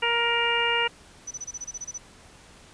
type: harmonic tone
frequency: 469.6 Hz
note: A#4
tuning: 13 cents sharp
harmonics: 1 / 2 / 3 / 4 / 5 / 6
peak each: -30 / -28 / -30 / -30 / -29 / -26 dBFS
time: 0.02-0.88 s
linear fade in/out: 10 ms
type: tone bursts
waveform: sine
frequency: 5980 Hz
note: F#8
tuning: 17 cents sharp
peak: -31 dBFS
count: 11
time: 1.27-1.981 s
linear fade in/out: 10 ms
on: 41 ms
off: 26 ms
effects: pink hiss -51 dBFS RMS until 2.73 s + resampled to 22050 Hz